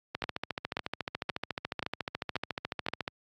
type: two click trains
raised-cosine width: 0.3 ms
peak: -16 / -14 dBFS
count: 42 / 6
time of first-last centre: 0.15-3.079 / 0.24-2.886 s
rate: 14 / 1.89 Hz
effects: high-pass 80 Hz 12 dB/octave + AAC 48 kbps